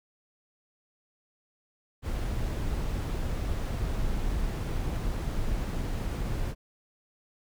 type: noise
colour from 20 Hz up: brown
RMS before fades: -30 dBFS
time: 2.02-6.55 s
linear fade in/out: 50 ms
effects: none